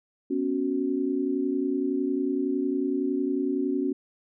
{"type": "chord", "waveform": "sine", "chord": "B suspended second", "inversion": "none", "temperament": "just", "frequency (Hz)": [246.9, 277.8, 370.4], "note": ["B3", "C#4", "F#4"], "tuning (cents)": [0, 4, 2], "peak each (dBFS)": [-31, -26, -29], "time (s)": [0.3, 3.93], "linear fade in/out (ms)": 10, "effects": []}